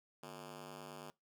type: ring-modulated tone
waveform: 10% pulse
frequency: 197.8 Hz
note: G3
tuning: 16 cents sharp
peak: -37 dBFS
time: 0.23-1.1 s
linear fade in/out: 0 ms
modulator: 44.7 Hz
effects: noise-tail reverb RT60 0.2 s tail -22 dB re dry